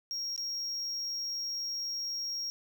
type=tone with dropouts; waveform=triangle; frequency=5588 Hz; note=F8; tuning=in tune; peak=-32 dBFS; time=0.11-2.5 s; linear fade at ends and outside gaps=0 ms; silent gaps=0.362-0.378 s; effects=none